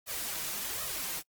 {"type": "noise with flanger", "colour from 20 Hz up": "white", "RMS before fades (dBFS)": -36, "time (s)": [0.06, 1.23], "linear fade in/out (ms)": 50, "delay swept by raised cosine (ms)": [1.6, 6.5], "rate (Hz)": 1.3, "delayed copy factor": 0.7, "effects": ["noise-tail reverb RT60 0.1 s tail -26 dB re dry", "Opus 48 kbps"]}